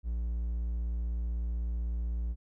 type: tone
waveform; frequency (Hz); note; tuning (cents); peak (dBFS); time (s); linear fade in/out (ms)
triangle; 58; A#1; -8; -28; 0.03-2.36; 50
effects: none